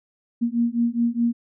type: beating tone pair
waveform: sine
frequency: 233.1 / 237.9 Hz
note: A#3 / A#3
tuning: 0 / +35 cents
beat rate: 4.8 Hz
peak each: -22 dBFS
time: 0.41-1.33 s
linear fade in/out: 20 ms
effects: none